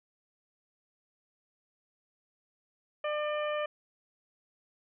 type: harmonic tone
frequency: 599 Hz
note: D5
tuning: 34 cents sharp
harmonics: 1 / 2 / 3 / 4 / 5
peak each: -31 / -37 / -41 / -43 / -45 dBFS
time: 3.04-3.66 s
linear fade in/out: 5 ms
effects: none